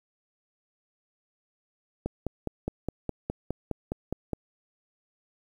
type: click train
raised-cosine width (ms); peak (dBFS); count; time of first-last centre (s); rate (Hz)
2; -16; 12; 2.06-4.333; 4.84
effects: 9-bit